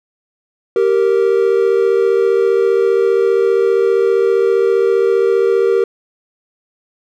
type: tone pair together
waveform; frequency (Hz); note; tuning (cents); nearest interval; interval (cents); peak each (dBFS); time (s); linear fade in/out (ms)
triangle; 389.9 / 465; G4 / A#4; -9 / -4; minor third; 305; -11; 0.76-5.84; 2
effects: none